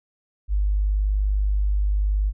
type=tone; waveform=sine; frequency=50.4 Hz; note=G1; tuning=49 cents sharp; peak=-18 dBFS; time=0.48-2.33 s; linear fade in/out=50 ms; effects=none

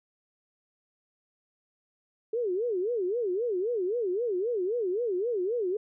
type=tone with vibrato; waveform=sine; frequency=417.8 Hz; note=G#4; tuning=10 cents sharp; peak=-26 dBFS; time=2.33-5.77 s; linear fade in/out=5 ms; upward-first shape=sine; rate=3.8 Hz; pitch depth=280 cents each way; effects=none

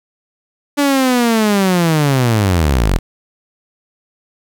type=linear sweep; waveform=sawtooth; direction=down; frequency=290.7 to 37.79 Hz; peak=-7 dBFS; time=0.77-2.99 s; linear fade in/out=20 ms; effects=8-bit

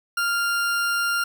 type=tone; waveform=40% pulse; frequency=1396.9 Hz; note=F6; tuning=in tune; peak=-20 dBFS; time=0.17-1.24 s; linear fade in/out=5 ms; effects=9-bit

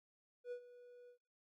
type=tone with ADSR envelope; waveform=triangle; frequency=488.7 Hz; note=B4; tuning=18 cents flat; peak=-39 dBFS; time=0.44-1.18 s; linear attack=76 ms; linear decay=81 ms; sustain=-16 dB; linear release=92 ms; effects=noise-tail reverb RT60 0.4 s tail -22 dB re dry + Opus 48 kbps

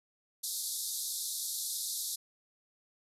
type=band-pass noise; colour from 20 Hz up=white; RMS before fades=-37 dBFS; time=0.43-2.16 s; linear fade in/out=10 ms; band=3600 to 13000 Hz; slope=96 dB/octave; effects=none

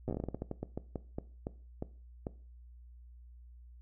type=slowing click train; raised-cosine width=2 ms; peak=-23 dBFS; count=20; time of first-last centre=0.08-2.268 s; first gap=8 ms; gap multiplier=1.25; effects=noise-tail reverb RT60 0.4 s tail -18 dB re dry + added 60 Hz sine -51 dBFS peak until 3.81 s

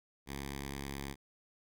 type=tone with notch filter; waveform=5% pulse; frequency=69.3 Hz; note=C#2; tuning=in tune; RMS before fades=-42 dBFS; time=0.26-1.16 s; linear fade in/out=50 ms; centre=590 Hz; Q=0.88; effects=none

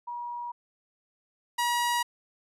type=tone pair in turn; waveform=sine / sawtooth; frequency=959 / 959 Hz; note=A#5 / A#5; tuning=+49 / +49 cents; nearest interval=unison; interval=0 cents; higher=neither; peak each=-33 / -21 dBFS; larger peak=second; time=0.07-0.52 / 1.58-2.03 s; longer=neither; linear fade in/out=10 ms; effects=resampled to 32000 Hz

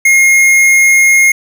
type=tone with hard clipping; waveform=sine; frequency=2144 Hz; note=C7; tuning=42 cents sharp; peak=-6 dBFS; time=0.05-1.32 s; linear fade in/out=5 ms; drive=14 dB; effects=none

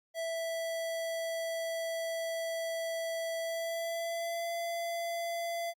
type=tone with pitch glide; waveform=square; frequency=659.3 to 679 Hz; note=E5 to F5; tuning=0 to -49 cents; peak=-34 dBFS; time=0.14-5.74 s; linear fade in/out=50 ms; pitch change=+51 cents; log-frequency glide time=3.4-4.52 s; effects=Opus 48 kbps

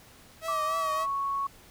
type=tone with vibrato; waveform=sawtooth; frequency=637 Hz; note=D#5; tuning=41 cents sharp; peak=-29 dBFS; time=0.41-1.07 s; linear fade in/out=50 ms; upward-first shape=triangle; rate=3.4 Hz; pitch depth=58 cents each way
type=tone with pitch glide; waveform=sine; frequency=1166 to 1108.2 Hz; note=D6 to C#6; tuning=-13 to -1 cents; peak=-27 dBFS; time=0.48-1.47 s; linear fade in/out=5 ms; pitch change=-88 cents; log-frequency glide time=0.65-1.07 s
effects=pink hiss -54 dBFS RMS until 1.7 s

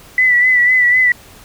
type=tone with vibrato; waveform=sine; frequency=1984 Hz; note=B6; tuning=7 cents sharp; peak=-8 dBFS; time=0.18-1.12 s; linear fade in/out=2 ms; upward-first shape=sine; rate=4 Hz; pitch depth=41 cents each way; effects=pink hiss -41 dBFS RMS until 1.44 s

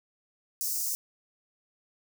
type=high-pass noise; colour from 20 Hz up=white; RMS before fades=-31 dBFS; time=0.61-0.95 s; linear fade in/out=0 ms; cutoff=5100 Hz; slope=48 dB/octave; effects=none

